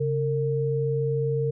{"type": "tone pair together", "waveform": "sine", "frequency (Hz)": [137.3, 456.9], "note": ["C#3", "A#4"], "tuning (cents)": [-16, -35], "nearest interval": "octave + major sixth", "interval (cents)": 2081, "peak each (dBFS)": -25, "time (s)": [0, 1.51], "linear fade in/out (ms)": 10, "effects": []}